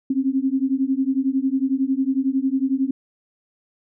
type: beating tone pair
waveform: sine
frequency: 261.6 / 272.6 Hz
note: C4 / C#4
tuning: 0 / -29 cents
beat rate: 11 Hz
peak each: -21 dBFS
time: 0.1-2.91 s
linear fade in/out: 5 ms
effects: none